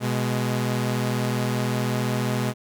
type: tone pair together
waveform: sawtooth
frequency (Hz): 124.4 / 209.2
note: B2 / G#3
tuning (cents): +13 / +13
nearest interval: major sixth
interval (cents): 900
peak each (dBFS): -20 / -23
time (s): 0-2.54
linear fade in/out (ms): 50
effects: none